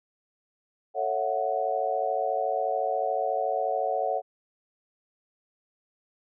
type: chord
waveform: sine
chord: F# minor seventh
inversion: first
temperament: just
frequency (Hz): 444 / 555 / 666 / 740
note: A4 / C#5 / E5 / F#5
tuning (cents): +16 / +2 / +18 / 0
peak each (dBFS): -33 / -30 / -31 / -28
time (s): 0.94-4.22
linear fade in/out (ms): 50
effects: none